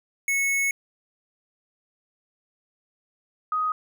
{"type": "tone pair in turn", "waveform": ["square", "sine"], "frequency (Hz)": [2200, 1251.5], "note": ["C#7", "D#6"], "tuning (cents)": [-14, 10], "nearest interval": "minor seventh", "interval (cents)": 976, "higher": "first", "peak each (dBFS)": -22, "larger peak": "neither", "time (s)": [[0.28, 0.71], [3.52, 3.72]], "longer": "first", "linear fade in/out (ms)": 2, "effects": []}